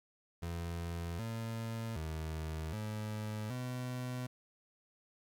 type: tone with pitch steps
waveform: 30% pulse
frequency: 84.9 / 113.6 / 79.1 / 107.2 / 125.6 Hz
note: F2 / A#2 / D#2 / A2 / B2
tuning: -48 / -44 / +29 / -45 / +30 cents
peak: -35 dBFS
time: 0.42-4.27 s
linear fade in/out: 10 ms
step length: 770 ms
effects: 11-bit